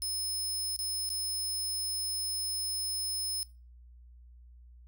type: tone with dropouts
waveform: 15% pulse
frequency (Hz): 5200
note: E8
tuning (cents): -24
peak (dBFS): -27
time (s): 0.02-3.43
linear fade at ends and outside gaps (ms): 0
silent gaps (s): 0.763-0.79 / 1.091-1.102
effects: noise-tail reverb RT60 0.3 s tail -20 dB re dry + added 60 Hz sine -51 dBFS peak until 4.87 s